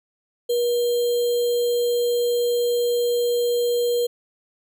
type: tone with sample-and-hold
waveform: sine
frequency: 479.8 Hz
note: A#4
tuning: 50 cents sharp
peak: -18 dBFS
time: 0.49-4.07 s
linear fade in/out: 10 ms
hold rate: 3675 Hz
effects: none